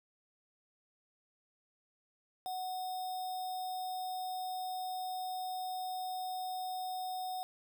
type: tone with sample-and-hold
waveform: sine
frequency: 740 Hz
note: F#5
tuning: in tune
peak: -36 dBFS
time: 2.46-7.43 s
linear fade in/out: 0 ms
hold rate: 4410 Hz
effects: none